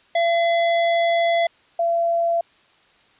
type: tone pair in turn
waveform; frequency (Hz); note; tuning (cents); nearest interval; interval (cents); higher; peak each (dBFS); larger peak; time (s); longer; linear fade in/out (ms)
square / sine; 678 / 678; E5 / E5; +49 / +49; unison; 0; neither; -17; neither; 0.15-1.47 / 1.79-2.41; first; 5
effects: white hiss -56 dBFS RMS until 3.19 s + resampled to 8000 Hz